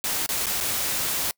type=noise with dropouts; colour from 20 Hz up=white; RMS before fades=-26 dBFS; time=0.04-1.31 s; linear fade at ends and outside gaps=0 ms; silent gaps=0.262-0.29 / 0.459-0.467 / 0.603-0.609 s; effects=noise-tail reverb RT60 0.1 s tail -26 dB re dry